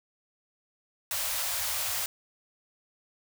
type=band-stop noise; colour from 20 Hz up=white; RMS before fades=-31 dBFS; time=1.11-2.06 s; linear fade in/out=2 ms; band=120 to 510 Hz; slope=96 dB/octave; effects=none